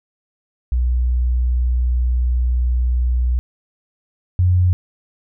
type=tone pair in turn; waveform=sine; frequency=61.4 / 89.99 Hz; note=B1 / F#2; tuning=-9 / -48 cents; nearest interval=perfect fifth; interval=661 cents; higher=second; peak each=-14 / -11 dBFS; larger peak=second; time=0.72-3.39 / 4.39-4.73 s; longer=first; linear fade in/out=0 ms; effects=none